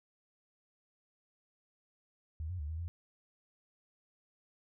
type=tone with pitch steps; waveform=sine; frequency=78.6 / 90.8 / 73.7 / 79.9 / 85.1 Hz; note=D#2 / F#2 / D2 / D#2 / F2; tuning=+18 / -32 / +7 / +47 / -44 cents; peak=-36 dBFS; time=2.4-2.88 s; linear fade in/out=0 ms; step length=96 ms; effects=none